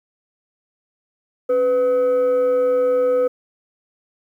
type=tone with frequency modulation; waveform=sine; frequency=500 Hz; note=B4; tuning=21 cents sharp; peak=-13 dBFS; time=1.49-3.28 s; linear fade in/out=10 ms; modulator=776 Hz; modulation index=0.28; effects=tanh soft clip ceiling -11 dBFS + 9-bit